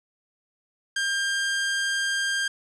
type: tone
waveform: sawtooth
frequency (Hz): 1598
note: G6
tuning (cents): +33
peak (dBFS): -20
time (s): 0.96-2.48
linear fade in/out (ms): 5
effects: resampled to 22050 Hz + 8-bit